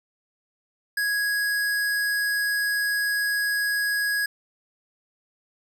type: tone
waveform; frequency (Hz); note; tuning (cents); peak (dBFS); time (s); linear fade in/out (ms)
square; 1661.2; G#6; 0; -23; 0.97-4.26; 5
effects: none